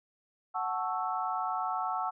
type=chord; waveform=sine; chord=F# minor seventh; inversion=none; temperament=equal; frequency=740 / 880 / 1108.7 / 1318.5 Hz; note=F#5 / A5 / C#6 / E6; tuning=0 / 0 / 0 / 0 cents; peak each=-34 / -36 / -37 / -35 dBFS; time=0.54-2.11 s; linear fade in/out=20 ms; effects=none